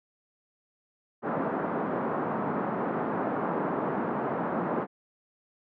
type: band-pass noise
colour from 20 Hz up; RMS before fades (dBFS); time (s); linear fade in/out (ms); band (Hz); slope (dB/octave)
pink; -30; 1.22-4.87; 50; 180 to 1300; 24
effects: none